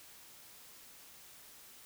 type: silence
effects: white hiss -56 dBFS RMS until 1.85 s